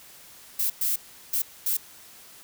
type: noise bursts at uneven times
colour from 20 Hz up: violet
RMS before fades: -25 dBFS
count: 4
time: 0.59-0.7 / 0.81-0.96 / 1.33-1.42 / 1.66-1.77 s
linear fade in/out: 5 ms
effects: white hiss -49 dBFS RMS until 2.43 s